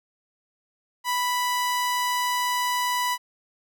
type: tone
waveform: sawtooth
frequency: 987.8 Hz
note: B5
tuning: in tune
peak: -19 dBFS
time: 1.04-3.18 s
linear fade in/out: 50 ms
effects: none